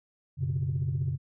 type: chord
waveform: sine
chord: F# suspended fourth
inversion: none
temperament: just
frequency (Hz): 92.5 / 123.33 / 138.75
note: F#2 / B2 / C#3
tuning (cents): 0 / -2 / +2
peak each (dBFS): -32 / -31 / -28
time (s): 0.37-1.18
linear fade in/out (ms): 50
effects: tanh soft clip ceiling -21 dBFS